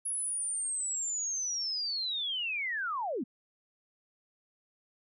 sine linear sweep, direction down, 10548 to 196 Hz, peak -31 dBFS, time 0.05-3.24 s, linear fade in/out 10 ms, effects none

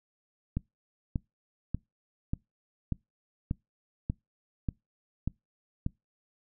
click train, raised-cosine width 5 ms, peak -17 dBFS, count 10, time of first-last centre 0.57-5.864 s, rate 1.7 Hz, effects noise-tail reverb RT60 0.2 s tail -25 dB re dry

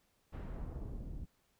brown noise with low-pass filter sweep, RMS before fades -43 dBFS, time 0.32-1.26 s, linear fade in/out 20 ms, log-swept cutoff 2500 to 260 Hz, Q 0.74, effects pink hiss -75 dBFS RMS until 1.59 s

